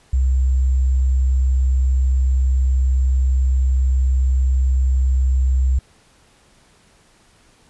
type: tone with sample-and-hold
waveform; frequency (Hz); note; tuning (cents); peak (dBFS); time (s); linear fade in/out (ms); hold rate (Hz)
sine; 64.8; C2; -16; -13; 0.13-5.79; 5; 7350
effects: pink hiss -54 dBFS RMS until 7.69 s + resampled to 24000 Hz